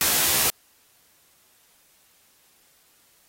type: noise with comb filter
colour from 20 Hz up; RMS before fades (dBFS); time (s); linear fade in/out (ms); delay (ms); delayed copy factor
white; -20; 0.01-0.5; 0; 14; +1
effects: white hiss -60 dBFS RMS until 3.28 s + AAC 48 kbps